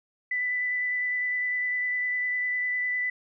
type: tone with vibrato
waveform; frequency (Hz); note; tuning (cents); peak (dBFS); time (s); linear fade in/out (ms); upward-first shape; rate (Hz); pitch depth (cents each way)
sine; 1989; B6; +12; -25; 0.31-3.1; 5; sine; 9.9; 10
effects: none